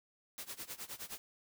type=noise with tremolo; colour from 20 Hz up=white; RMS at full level=-43 dBFS; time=0.38-1.18 s; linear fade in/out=0 ms; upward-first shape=sine; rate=9.6 Hz; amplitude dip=90%; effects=none